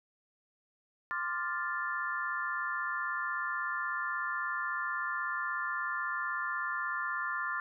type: chord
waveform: sine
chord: D minor seventh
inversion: third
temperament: equal with one note detuned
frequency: 1046.5 / 1182.8 / 1396.9 / 1760 Hz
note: C6 / D6 / F6 / A6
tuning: 0 / +12 / 0 / 0 cents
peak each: -39 / -39 / -37 / -36 dBFS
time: 1.11-7.6 s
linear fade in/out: 0 ms
effects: none